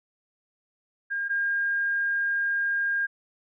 sine tone pair in turn, 1613 / 1613 Hz, G6 / G6, +49 / +49 cents, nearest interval unison, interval 0 cents, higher neither, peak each -26 / -23 dBFS, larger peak second, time 1.1-1.29 / 1.29-3.07 s, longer second, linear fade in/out 20 ms, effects none

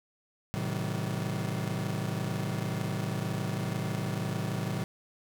40% pulse chord, A diminished seventh, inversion none, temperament just, 110 / 132 / 158.4 / 190.08 Hz, A2 / C3 / Eb3 / Gb3, 0 / +16 / +31 / +47 cents, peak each -35 / -36 / -35 / -35 dBFS, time 0.54-4.84 s, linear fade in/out 0 ms, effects none

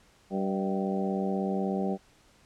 harmonic tone with a mistuned harmonic, 96.5 Hz, G2, 27 cents flat, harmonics 2 / 3 / 4 / 5 / 6 / 7 / 8, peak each -29 / -38 / -34 / -37 / -38 / -42 / -37 dBFS, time 0.3-1.98 s, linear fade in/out 50 ms, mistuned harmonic 6, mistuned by +52 cents, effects pink hiss -61 dBFS RMS until 2.45 s + low-pass 9000 Hz 12 dB/octave

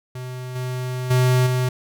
square tone with level steps, 126.8 Hz, B2, 46 cents sharp, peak -30 / -25 / -15 / -19 dBFS, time 0.15-1.69 s, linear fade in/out 5 ms, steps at 0.55 / 1.1 / 1.46 s, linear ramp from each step 10 ms, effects none

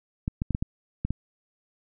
clicks, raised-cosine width 5 ms, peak -14 dBFS, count 7, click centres 0.279 / 0.419 / 0.507 / 0.549 / 0.625 / 1.05 / 1.106 s, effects none

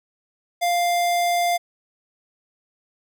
square tone, 698.5 Hz, F5, in tune, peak -19 dBFS, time 0.61-1.58 s, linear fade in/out 20 ms, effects none

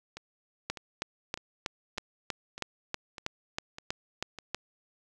two click trains, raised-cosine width 0.2 ms, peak -14 / -24 dBFS, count 13 / 8, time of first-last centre 0.7-4.546 / 0.17-4.387 s, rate 3.12 / 1.66 Hz, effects none

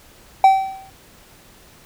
triangle tone with exponential decay, 771 Hz, G5, 29 cents flat, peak -3 dBFS, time 0.44-0.9 s, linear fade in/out 2 ms, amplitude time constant 100 ms, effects pink hiss -48 dBFS RMS until 1.85 s

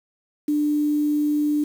sine tone with quantisation, 296.8 Hz, D4, 18 cents sharp, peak -18 dBFS, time 0.48-1.64 s, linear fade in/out 5 ms, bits 7, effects none

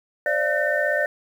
sine tone cluster, 536 / 592 / 682 / 1520 / 1809 Hz, C5 / D5 / F5 / F#6 / A6, +42 / +14 / -41 / +46 / +48 cents, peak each -29 / -23 / -30 / -27 / -24 dBFS, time 0.26-1.06 s, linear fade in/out 2 ms, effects 8-bit

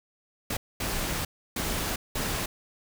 pink noise bursts at uneven times, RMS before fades -30 dBFS, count 4, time 0.5-0.57 / 0.8-1.25 / 1.56-1.96 / 2.15-2.46 s, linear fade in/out 5 ms, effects none

